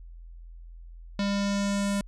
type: tone with low-pass filter sweep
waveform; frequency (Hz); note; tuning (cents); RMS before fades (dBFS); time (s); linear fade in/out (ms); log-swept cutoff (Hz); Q
square; 200.4; G3; +38; -27; 1.19-2.01; 2; 4500 to 9600; 2.1
effects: added 42 Hz sine -42 dBFS peak until 2.07 s